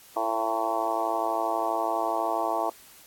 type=harmonic tone with a mistuned harmonic; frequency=112.2 Hz; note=A2; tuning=34 cents sharp; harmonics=3 / 4 / 5 / 6 / 7 / 8 / 9 / 10; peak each=-35 / -37 / -37 / -29 / -32 / -31 / -35 / -34 dBFS; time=0.16-2.7 s; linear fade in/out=5 ms; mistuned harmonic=5; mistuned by=-20 cents; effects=white hiss -52 dBFS RMS until 3.06 s + AAC 64 kbps